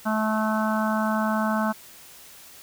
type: harmonic tone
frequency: 217.1 Hz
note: A3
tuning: 23 cents flat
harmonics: 1 / 3 / 4 / 5 / 6 / 7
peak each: -24 / -29 / -30 / -31 / -32 / -32 dBFS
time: 0.05-1.73 s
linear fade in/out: 20 ms
effects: white hiss -47 dBFS RMS until 2.62 s